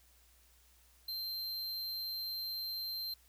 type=tone; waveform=square; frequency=4142 Hz; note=C8; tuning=18 cents flat; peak=-38 dBFS; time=1.08-3.14 s; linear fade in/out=5 ms; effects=added 60 Hz sine -66 dBFS peak until 3.28 s + white hiss -67 dBFS RMS until 3.28 s